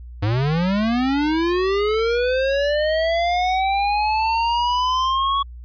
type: linear sweep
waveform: square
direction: up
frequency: 97.5 to 1120 Hz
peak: -18 dBFS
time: 0.22-5.43 s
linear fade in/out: 10 ms
effects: added 60 Hz sine -34 dBFS peak until 5.64 s + resampled to 11025 Hz